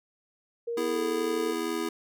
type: tone with pitch glide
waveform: sine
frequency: 468.6 to 443.6 Hz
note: A#4 to A4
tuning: +9 to +14 cents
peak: -29 dBFS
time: 0.67-1.53 s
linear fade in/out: 10 ms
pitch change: -95 cents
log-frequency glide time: 0.87-1 s
type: chord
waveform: square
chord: E major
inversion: second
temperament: just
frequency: 247.2 / 329.6 / 412 Hz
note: B3 / E4 / G#4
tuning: +2 / 0 / -14 cents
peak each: -37 / -32 / -34 dBFS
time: 0.77-1.89 s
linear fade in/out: 5 ms
effects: none